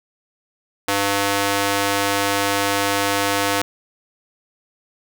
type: tone with high-pass filter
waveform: square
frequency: 100 Hz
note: G2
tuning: 35 cents sharp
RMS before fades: -20 dBFS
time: 0.88-3.62 s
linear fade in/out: 5 ms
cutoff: 490 Hz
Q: 0.55
effects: none